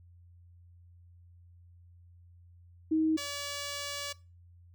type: tone pair in turn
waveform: sine / 5% pulse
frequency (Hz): 316.2 / 572.4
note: D#4 / D5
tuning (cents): +28 / -45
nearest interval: minor seventh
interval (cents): 1027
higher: second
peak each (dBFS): -24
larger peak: neither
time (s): 2.91-3.17 / 3.17-4.13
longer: second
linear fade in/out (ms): 10
effects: noise-tail reverb RT60 0.3 s tail -21 dB re dry + added 87 Hz sine -54 dBFS peak until 4.74 s